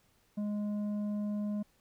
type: tone with tanh clipping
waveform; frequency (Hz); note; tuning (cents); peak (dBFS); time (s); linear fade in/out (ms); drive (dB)
triangle; 207.7; G#3; 0; -33; 0.37-1.63; 10; 11
effects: pink hiss -70 dBFS RMS until 1.8 s